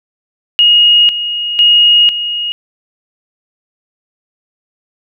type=tone with tremolo; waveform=sine; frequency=2872 Hz; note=F7; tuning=48 cents sharp; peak=-4 dBFS; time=0.59-2.52 s; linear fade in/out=0 ms; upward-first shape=square; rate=1 Hz; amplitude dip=70%; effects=none